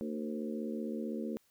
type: harmonic tone with a mistuned harmonic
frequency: 75.7 Hz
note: D#2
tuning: 47 cents flat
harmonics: 3 / 4 / 5 / 6 / 7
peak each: -37 / -42 / -43 / -45 / -46 dBFS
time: 0.01-1.37 s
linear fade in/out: 0 ms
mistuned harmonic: 6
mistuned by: +37 cents
effects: white hiss -71 dBFS RMS until 1.5 s